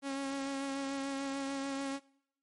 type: tone with vibrato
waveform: sawtooth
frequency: 274.2 Hz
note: C#4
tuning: 19 cents flat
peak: -31 dBFS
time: 0.02-2 s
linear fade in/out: 50 ms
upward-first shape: sine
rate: 6.8 Hz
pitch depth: 20 cents each way
effects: noise-tail reverb RT60 0.7 s tail -22 dB re dry + MP3 48 kbps